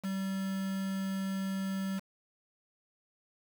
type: tone with quantisation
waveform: triangle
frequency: 192.8 Hz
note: G3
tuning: 28 cents flat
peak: -30 dBFS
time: 0.03-2 s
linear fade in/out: 20 ms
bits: 7
effects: none